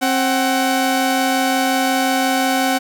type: tone pair together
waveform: sawtooth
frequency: 265.8 / 751.8 Hz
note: C4 / F#5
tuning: +27 / +27 cents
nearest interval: octave + tritone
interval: 1800 cents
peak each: -14 dBFS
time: 0.01-2.79 s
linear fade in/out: 20 ms
effects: none